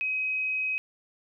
sine tone, 2532 Hz, D#7, 30 cents sharp, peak -26 dBFS, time 0.01-0.78 s, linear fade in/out 0 ms, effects none

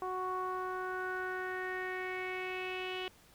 sawtooth tone with low-pass filter sweep, 370 Hz, F#4, in tune, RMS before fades -38 dBFS, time 0.02-3.08 s, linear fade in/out 0 ms, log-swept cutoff 1000 to 3000 Hz, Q 5.2, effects pink hiss -62 dBFS RMS until 3.34 s

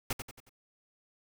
pink noise with echo, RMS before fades -32 dBFS, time 0.1-0.13 s, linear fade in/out 5 ms, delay 91 ms, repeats 4, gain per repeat -7 dB, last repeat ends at 0.494 s, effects none

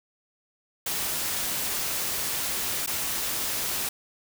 white noise with dropouts, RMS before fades -29 dBFS, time 0.86-3.89 s, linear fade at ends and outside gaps 5 ms, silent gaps 2.863-2.873 s, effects none

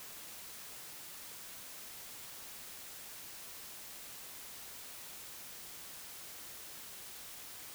silence, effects white hiss -49 dBFS RMS until 7.74 s

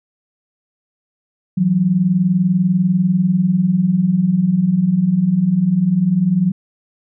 sine tone pair together, 164.81 / 184.99 Hz, E3 / F#3, 0 / 0 cents, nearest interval major second, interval 200 cents, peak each -18 / -13 dBFS, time 1.57-6.52 s, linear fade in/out 10 ms, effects none

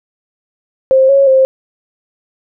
sine tone with pitch steps, 528 / 551 / 528 Hz, C5 / C#5 / C5, +16 / -11 / +16 cents, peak -5 dBFS, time 0.91-1.45 s, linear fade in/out 0 ms, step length 180 ms, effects none

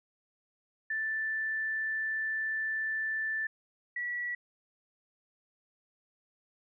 sine tone pair in turn, 1763 / 1939.6 Hz, A6 / B6, +3 / -32 cents, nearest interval major second, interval 165 cents, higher second, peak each -30 / -32 dBFS, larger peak first, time 0.9-3.47 / 3.96-4.35 s, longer first, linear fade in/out 5 ms, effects none

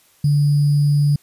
sine tone with sample-and-hold, 145.4 Hz, D3, 17 cents flat, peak -12 dBFS, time 0.24-1.16 s, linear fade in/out 5 ms, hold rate 4900 Hz, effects white hiss -55 dBFS RMS until 1.22 s + resampled to 32000 Hz

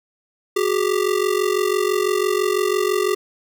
square ring-modulated tone, 393.8 Hz, G4, 8 cents sharp, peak -15 dBFS, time 0.56-3.15 s, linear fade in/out 5 ms, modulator 23 Hz, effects none

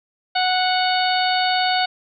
harmonic tone, 738 Hz, F#5, 5 cents flat, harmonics 1 / 2 / 3 / 4 / 5 / 6, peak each -19 / -25 / -28 / -27 / -27 / -26 dBFS, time 0.35-1.86 s, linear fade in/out 10 ms, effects none

